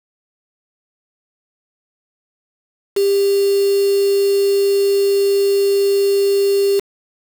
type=tone with quantisation; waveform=sine; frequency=397.7 Hz; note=G4; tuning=25 cents sharp; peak=-12 dBFS; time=2.96-6.8 s; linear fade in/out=10 ms; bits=4; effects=none